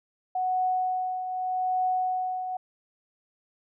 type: tone with tremolo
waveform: sine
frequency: 740 Hz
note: F#5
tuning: in tune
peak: -22 dBFS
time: 0.35-2.57 s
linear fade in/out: 5 ms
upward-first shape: triangle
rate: 0.83 Hz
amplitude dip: 60%
effects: none